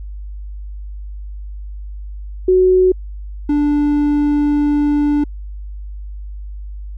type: tone pair in turn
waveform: sine / triangle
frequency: 370 / 292.8 Hz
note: F#4 / D4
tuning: 0 / -5 cents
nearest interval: major third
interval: 405 cents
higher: first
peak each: -8 / -10 dBFS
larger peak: first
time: 2.48-2.92 / 3.49-5.24 s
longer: second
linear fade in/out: 5 ms
effects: added 50 Hz sine -26 dBFS peak until 6.97 s